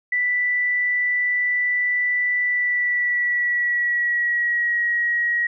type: tone with pitch glide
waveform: sine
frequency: 1975.5 to 1899.4 Hz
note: B6 to A#6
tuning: 0 to +32 cents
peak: -18 dBFS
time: 0.12-5.47 s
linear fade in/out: 5 ms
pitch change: -68 cents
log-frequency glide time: 2.42-4.79 s
effects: none